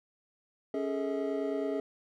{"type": "tone cluster", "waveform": "triangle", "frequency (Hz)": [277.6, 414.4, 443.8, 641], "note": ["C#4", "G#4", "A4", "E5"], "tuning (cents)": [3, -4, 15, -49], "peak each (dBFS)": [-33, -32, -36, -35], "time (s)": [0.74, 1.8], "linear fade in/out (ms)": 2, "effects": []}